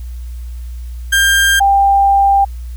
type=tone pair in turn; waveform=35% pulse / sine; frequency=1595 / 793.1 Hz; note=G6 / G5; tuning=+30 / +20 cents; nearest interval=octave; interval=1210 cents; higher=first; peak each=-7 dBFS; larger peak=neither; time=1.12-1.6 / 1.6-2.45 s; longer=second; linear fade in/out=10 ms; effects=added 60 Hz sine -23 dBFS peak until 2.76 s + white hiss -48 dBFS RMS until 2.76 s